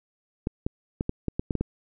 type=clicks; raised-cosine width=3 ms; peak=-13 dBFS; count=9; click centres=0.471 / 0.665 / 1.009 / 1.094 / 1.283 / 1.395 / 1.508 / 1.553 / 1.61 s; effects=none